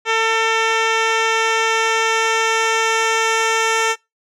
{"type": "tone with low-pass filter sweep", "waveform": "10% pulse", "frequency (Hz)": 448.7, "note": "A4", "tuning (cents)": 34, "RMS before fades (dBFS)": -17, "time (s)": [0.05, 3.96], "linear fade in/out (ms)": 50, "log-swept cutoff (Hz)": [4500, 7400], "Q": 1.1, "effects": ["noise-tail reverb RT60 0.2 s tail -22 dB re dry"]}